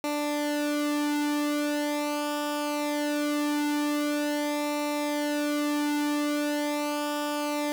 sawtooth tone with flanger, 294.5 Hz, D4, 5 cents sharp, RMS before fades -28 dBFS, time 0.04-7.72 s, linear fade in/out 0 ms, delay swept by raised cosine 0.62 to 2.92 ms, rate 0.21 Hz, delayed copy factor -0.7, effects none

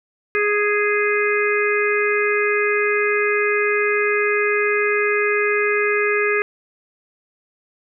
harmonic tone, 415.3 Hz, G#4, in tune, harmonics 1 / 3 / 4 / 5 / 6, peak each -19 / -26 / -23 / -23 / -25 dBFS, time 0.35-6.42 s, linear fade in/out 0 ms, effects none

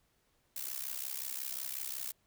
blue noise with amplitude modulation, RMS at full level -36 dBFS, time 0.56-2.12 s, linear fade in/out 5 ms, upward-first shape sine, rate 65.5 Hz, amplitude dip 90%, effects pink hiss -74 dBFS RMS until 2.26 s

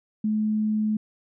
sine tone, 214.6 Hz, A3, 43 cents flat, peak -21 dBFS, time 0.24-0.97 s, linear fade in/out 5 ms, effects none

